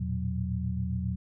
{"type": "tone cluster", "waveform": "sine", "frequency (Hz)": [82.1, 113.2, 120.6, 184], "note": ["E2", "A2", "B2", "F#3"], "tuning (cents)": [-6, 50, -41, -9], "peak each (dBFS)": [-32, -37, -34, -33], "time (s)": [0, 1.16], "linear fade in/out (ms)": 10, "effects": []}